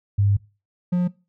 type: tone pair in turn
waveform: sine / triangle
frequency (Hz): 100.7 / 178.21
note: G2 / F3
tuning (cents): +47 / +35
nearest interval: minor seventh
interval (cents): 988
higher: second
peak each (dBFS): -15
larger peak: neither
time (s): 0.18-0.37 / 0.92-1.08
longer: first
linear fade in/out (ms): 10
effects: noise-tail reverb RT60 0.3 s tail -21 dB re dry